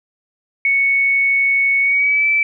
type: tone with pitch glide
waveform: sine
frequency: 2217 to 2318 Hz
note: C#7 to D7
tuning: 0 to -23 cents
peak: -12 dBFS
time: 0.65-2.43 s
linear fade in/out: 2 ms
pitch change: +77 cents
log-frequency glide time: 1.81-2.27 s
effects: none